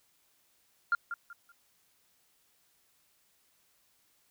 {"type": "tone with echo", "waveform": "sine", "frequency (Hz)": 1396.9, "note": "F6", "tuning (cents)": 0, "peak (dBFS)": -22, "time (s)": [0.92, 0.95], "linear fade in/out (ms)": 2, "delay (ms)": 190, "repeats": 3, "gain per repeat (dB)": -11, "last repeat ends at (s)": 1.52, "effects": ["tanh soft clip ceiling -20 dBFS", "white hiss -70 dBFS RMS until 4.3 s"]}